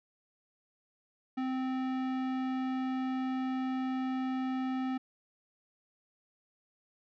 sine tone with tanh clipping, 259.8 Hz, C4, 12 cents flat, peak -33 dBFS, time 1.37-4.98 s, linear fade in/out 10 ms, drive 18 dB, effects none

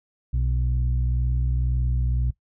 sine tone pair together, 61.5 / 123.47 Hz, B1 / B2, -7 / 0 cents, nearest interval octave, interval 1207 cents, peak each -20 / -25 dBFS, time 0.33-2.31 s, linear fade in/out 10 ms, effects noise-tail reverb RT60 0.1 s tail -19 dB re dry + tanh soft clip ceiling -15 dBFS

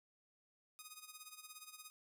5% pulse tone with tremolo, 1244.5 Hz, D#6, in tune, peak -38 dBFS, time 0.79-1.9 s, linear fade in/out 0 ms, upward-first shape sine, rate 17 Hz, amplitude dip 75%, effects none

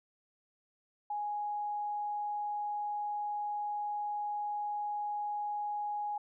sine tone, 830.6 Hz, G#5, in tune, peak -33 dBFS, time 1.1-6.18 s, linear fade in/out 5 ms, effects none

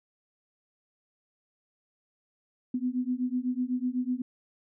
sine beating tone pair, 246.9 / 254.9 Hz, B3 / C4, 0 / -45 cents, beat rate 8 Hz, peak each -30 dBFS, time 2.74-4.22 s, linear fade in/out 5 ms, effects none

